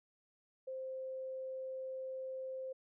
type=tone; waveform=sine; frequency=523.3 Hz; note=C5; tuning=in tune; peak=-40 dBFS; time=0.67-2.73 s; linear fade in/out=10 ms; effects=none